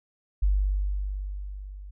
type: tone with level ramp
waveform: sine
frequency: 49 Hz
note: G1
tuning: in tune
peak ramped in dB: -18 to -39 dBFS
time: 0.42-1.91 s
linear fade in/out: 10 ms
effects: none